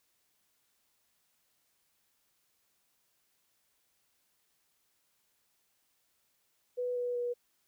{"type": "tone with pitch steps", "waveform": "sine", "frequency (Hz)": [493.9, 489.1, 484.3], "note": ["B4", "B4", "B4"], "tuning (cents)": [0, -17, -34], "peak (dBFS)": -31, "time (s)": [6.77, 7.34], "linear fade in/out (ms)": 20, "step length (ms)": 190, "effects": ["white hiss -75 dBFS RMS until 7.67 s"]}